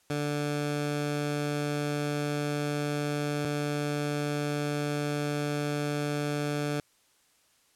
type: tone pair in turn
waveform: 15% pulse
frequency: 146.7 / 146.7 Hz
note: D3 / D3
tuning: -2 / -2 cents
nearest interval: unison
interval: 0 cents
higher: neither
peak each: -22 dBFS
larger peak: neither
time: 0.1-3.45 / 3.45-6.8 s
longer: neither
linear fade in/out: 2 ms
effects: white hiss -66 dBFS RMS until 7.75 s + low-pass 11000 Hz 12 dB/octave